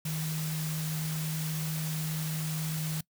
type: tone in noise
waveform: sine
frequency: 157.1 Hz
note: D#3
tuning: 17 cents sharp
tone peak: -31 dBFS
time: 0.05-3.01 s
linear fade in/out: 5 ms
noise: white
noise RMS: -39 dBFS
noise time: 0.05-3.01 s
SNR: +5 dB
effects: noise-tail reverb RT60 0.1 s tail -23 dB re dry